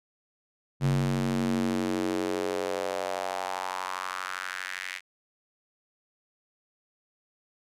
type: tone with high-pass filter sweep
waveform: square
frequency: 46.25 Hz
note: F#1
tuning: in tune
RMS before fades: -30 dBFS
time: 0.8-5.01 s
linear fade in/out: 50 ms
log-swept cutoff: 140 to 2100 Hz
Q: 3.1
effects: low-pass 11000 Hz 12 dB/octave